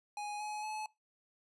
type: tone with pitch steps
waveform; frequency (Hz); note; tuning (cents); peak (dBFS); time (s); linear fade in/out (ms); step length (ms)
square; 830.6 / 844.6 / 858.9; G#5 / G#5 / A5; 0 / +29 / -42; -39; 0.17-0.86; 2; 230
effects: noise-tail reverb RT60 0.2 s tail -21 dB re dry + resampled to 24000 Hz